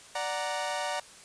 sawtooth chord, D augmented, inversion none, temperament equal, 587.3 / 740 / 932.3 Hz, D5 / F#5 / A#5, 0 / 0 / 0 cents, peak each -31 dBFS, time 0.15-1 s, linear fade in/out 5 ms, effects white hiss -51 dBFS RMS until 1.24 s + resampled to 22050 Hz

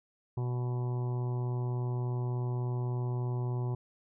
harmonic tone, 123.47 Hz, B2, in tune, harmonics 1 / 2 / 3 / 4 / 5 / 6 / 7 / 8 / 9, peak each -30 / -48 / -41 / -53 / -53 / -51 / -50 / -50 / -61 dBFS, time 0.37-3.75 s, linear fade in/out 5 ms, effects none

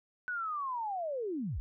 sine linear sweep, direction down, 1499 to 40.18 Hz, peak -33 dBFS, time 0.28-1.6 s, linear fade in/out 0 ms, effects none

